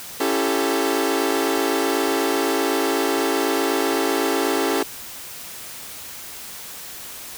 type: chord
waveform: sawtooth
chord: A dominant seventh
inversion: first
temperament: equal with one note detuned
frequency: 277.2 / 336 / 392 / 440 Hz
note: C#4 / E4 / G4 / A4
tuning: 0 / +33 / 0 / 0 cents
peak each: -21 / -21 / -20 / -21 dBFS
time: 0.2-4.83 s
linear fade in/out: 5 ms
effects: white hiss -36 dBFS RMS until 7.37 s